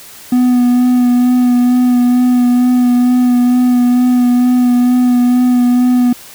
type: tone with vibrato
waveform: triangle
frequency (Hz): 247.1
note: B3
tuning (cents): +1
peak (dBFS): -5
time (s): 0.32-6.13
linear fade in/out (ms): 5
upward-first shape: sine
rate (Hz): 2.2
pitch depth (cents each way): 18
effects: white hiss -35 dBFS RMS until 6.34 s